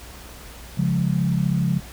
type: chord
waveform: sine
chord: Db major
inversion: none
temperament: equal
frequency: 138.59 / 174.61 / 207.7 Hz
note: Db3 / F3 / Ab3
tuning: 0 / 0 / 0 cents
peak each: -22 / -21 / -27 dBFS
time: 0.77-1.8 s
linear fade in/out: 20 ms
effects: added 59 Hz sine -42 dBFS peak until 1.92 s + pink hiss -42 dBFS RMS until 1.92 s